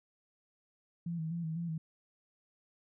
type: tone with vibrato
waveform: sine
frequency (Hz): 164.81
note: E3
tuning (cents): 0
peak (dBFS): -34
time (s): 1.06-1.78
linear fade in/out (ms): 5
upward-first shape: square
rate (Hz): 4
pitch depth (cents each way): 53
effects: none